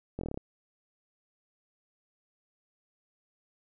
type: slowing click train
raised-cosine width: 2 ms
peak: -22 dBFS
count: 8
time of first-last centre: 0.19-0.375 s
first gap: 22 ms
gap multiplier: 1.06
effects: none